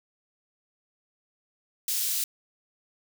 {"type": "high-pass noise", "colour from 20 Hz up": "white", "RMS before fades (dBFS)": -28, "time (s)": [1.88, 2.24], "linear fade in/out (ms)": 2, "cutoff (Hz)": 3800, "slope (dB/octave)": 12, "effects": []}